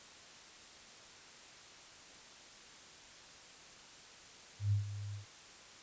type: tone with ADSR envelope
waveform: sine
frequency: 102.1 Hz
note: G#2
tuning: 29 cents flat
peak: -27 dBFS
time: 4.59-5.26 s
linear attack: 130 ms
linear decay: 120 ms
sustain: -13 dB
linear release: 120 ms
effects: white hiss -55 dBFS RMS until 5.82 s + resampled to 16000 Hz